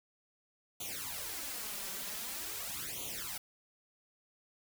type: noise with flanger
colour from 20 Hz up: white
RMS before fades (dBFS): -41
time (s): 0.8-3.38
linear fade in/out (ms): 5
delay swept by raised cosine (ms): 0.29 to 5.19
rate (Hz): 0.45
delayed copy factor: +0.95
effects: none